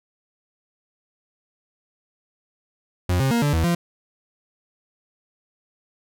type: tone with pitch steps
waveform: 40% pulse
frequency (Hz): 89.3 / 133.8 / 234.9 / 145.6 / 81.5 / 172.1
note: F2 / C3 / A#3 / D3 / E2 / F3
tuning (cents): +39 / +39 / +13 / -15 / -19 / -25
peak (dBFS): -17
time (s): 3.09-3.75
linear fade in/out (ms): 5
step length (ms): 110
effects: none